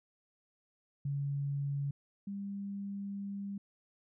sine tone pair in turn, 141 / 199.4 Hz, C#3 / G3, +30 / +30 cents, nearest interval tritone, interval 600 cents, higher second, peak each -32 / -37 dBFS, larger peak first, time 1.05-1.91 / 2.27-3.58 s, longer second, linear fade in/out 5 ms, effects none

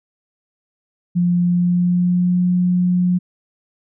sine tone with pitch glide, 175.7 to 179.39 Hz, F3 to F3, +11 to +47 cents, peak -13 dBFS, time 1.15-3.19 s, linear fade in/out 20 ms, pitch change +36 cents, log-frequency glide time 1.43-2.44 s, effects none

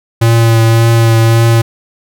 square tone with vibrato, 114.5 Hz, A#2, 31 cents flat, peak -6 dBFS, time 0.21-1.62 s, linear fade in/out 10 ms, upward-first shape triangle, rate 1.8 Hz, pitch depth 19 cents each way, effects none

